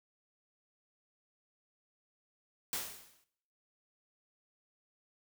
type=noise with exponential decay; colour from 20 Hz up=white; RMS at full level=-34 dBFS; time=2.73-3.24 s; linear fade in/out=0 ms; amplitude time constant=110 ms; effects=noise-tail reverb RT60 0.7 s tail -18 dB re dry